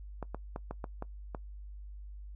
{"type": "clicks", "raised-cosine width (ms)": 1, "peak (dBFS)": -24, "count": 7, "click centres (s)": [0.227, 0.346, 0.561, 0.71, 0.842, 1.024, 1.348], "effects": ["noise-tail reverb RT60 0.1 s tail -21 dB re dry", "added 50 Hz sine -43 dBFS peak until 2.35 s"]}